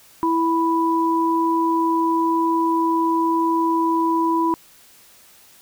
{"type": "tone pair together", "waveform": "sine", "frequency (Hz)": [329.6, 987.8], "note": ["E4", "B5"], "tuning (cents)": [0, 0], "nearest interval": "octave + perfect fifth", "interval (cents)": 1900, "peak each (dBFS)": -19, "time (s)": [0.23, 4.54], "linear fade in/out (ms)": 0, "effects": ["white hiss -50 dBFS RMS until 5.61 s"]}